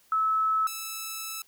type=tone pair in turn; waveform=sine / 5% pulse; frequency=1300 / 1311.3 Hz; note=E6 / E6; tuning=-24 / -9 cents; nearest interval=unison; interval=15 cents; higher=second; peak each=-22 dBFS; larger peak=neither; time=0.12-0.67 / 0.67-1.42 s; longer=second; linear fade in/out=2 ms; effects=white hiss -62 dBFS RMS until 1.47 s